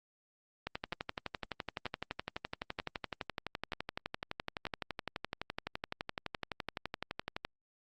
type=two click trains; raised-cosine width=0.3 ms; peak=-20 / -21 dBFS; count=81 / 5; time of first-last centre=0.67-7.45 / 0.93-4.668 s; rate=11.8 / 1.07 Hz; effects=Opus 48 kbps